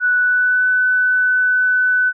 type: tone with pitch glide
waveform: sine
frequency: 1480 to 1500.7 Hz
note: F#6 to F#6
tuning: 0 to +24 cents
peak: -12 dBFS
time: 0-2.13 s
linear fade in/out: 50 ms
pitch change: +24 cents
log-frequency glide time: 0.18-0.67 s
effects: none